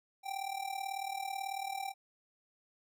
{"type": "tone with amplitude modulation", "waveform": "square", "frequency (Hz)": 782, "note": "G5", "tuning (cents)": -4, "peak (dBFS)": -34, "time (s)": [0.23, 1.94], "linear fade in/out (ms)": 50, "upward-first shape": "sine", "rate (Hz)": 38.2, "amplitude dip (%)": 80, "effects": []}